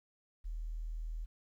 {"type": "tone", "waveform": "sine", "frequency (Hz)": 40.07, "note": "E1", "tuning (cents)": -48, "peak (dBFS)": -37, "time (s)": [0.44, 1.26], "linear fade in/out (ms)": 20, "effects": ["12-bit"]}